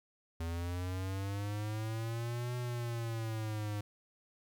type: linear two-way sweep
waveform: square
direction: up then down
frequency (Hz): 82 to 123.47 to 103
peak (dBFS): -36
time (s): 0.4-3.81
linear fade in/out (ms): 5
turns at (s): 2.56
effects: 12-bit